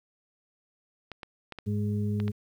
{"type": "clicks", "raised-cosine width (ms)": 0.3, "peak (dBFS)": -23, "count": 6, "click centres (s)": [1.117, 1.232, 1.523, 1.587, 2.201, 2.28]}
{"type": "harmonic tone", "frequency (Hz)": 103.83, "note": "G#2", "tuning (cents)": 0, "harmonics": [1, 2, 4], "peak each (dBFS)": [-28, -30, -39], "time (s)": [1.66, 2.32], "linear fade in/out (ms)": 20}
{"effects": ["10-bit"]}